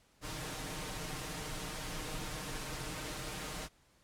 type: noise with comb filter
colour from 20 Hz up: pink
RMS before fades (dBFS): -41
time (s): 0.21-3.69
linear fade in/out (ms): 50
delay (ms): 6.5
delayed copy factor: +0.6
effects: pink hiss -68 dBFS RMS until 4.03 s + low-pass 11000 Hz 12 dB/octave